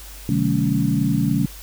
sine tone cluster, 130.4 / 153.7 / 190.8 / 221.1 / 280.7 Hz, C3 / D#3 / G3 / A3 / C#4, -5 / -21 / -47 / +9 / +22 cents, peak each -23 dBFS, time 0.29-1.46 s, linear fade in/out 2 ms, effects added 50 Hz sine -38 dBFS peak until 1.62 s + white hiss -41 dBFS RMS until 1.62 s

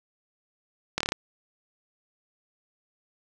slowing click train, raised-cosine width 0.2 ms, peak -8 dBFS, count 6, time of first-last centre 0.98-1.121 s, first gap 25 ms, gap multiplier 1.06, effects none

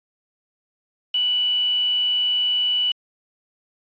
sine tone with quantisation, 2960 Hz, F#7, in tune, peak -18 dBFS, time 1.14-2.92 s, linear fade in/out 5 ms, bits 5, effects resampled to 11025 Hz

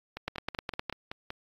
two click trains, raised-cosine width 0.3 ms, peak -15 / -21 dBFS, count 7 / 7, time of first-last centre 0.28-0.897 / 0.17-1.304 s, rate 9.72 / 5.29 Hz, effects AAC 32 kbps

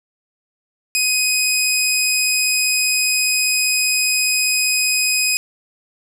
15% pulse tone, 2509 Hz, D#7, 14 cents sharp, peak -8 dBFS, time 0.95-5.37 s, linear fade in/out 0 ms, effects none

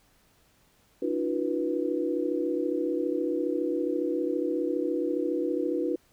sine tone cluster, 295.2 / 327.5 / 362.2 / 488.4 Hz, D4 / E4 / F#4 / B4, +9 / -11 / -37 / -19 cents, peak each -31 dBFS, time 1.02-5.96 s, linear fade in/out 5 ms, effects pink hiss -64 dBFS RMS until 6.12 s

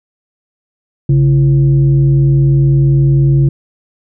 sine tone with frequency modulation, 138.5 Hz, C#3, 1 cent flat, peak -6 dBFS, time 1.09-3.49 s, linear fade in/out 5 ms, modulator 197 Hz, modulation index 0.44, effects none

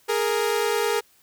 sawtooth tone pair together, 415.3 / 465 Hz, G#4 / A#4, 0 / -4 cents, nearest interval major second, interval 196 cents, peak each -20 dBFS, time 0.08-1.01 s, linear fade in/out 20 ms, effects white hiss -59 dBFS RMS until 1.22 s

